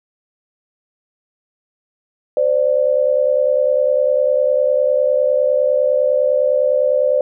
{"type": "tone pair together", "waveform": "sine", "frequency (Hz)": [517.4, 587.3], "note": ["C5", "D5"], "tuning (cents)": [-19, 0], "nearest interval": "major second", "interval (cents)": 219, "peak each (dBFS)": -15, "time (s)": [2.37, 7.21], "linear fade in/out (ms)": 2, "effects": []}